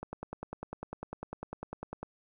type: click train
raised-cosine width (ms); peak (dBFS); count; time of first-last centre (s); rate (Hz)
1; -24; 21; 0.03-2.03; 10
effects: none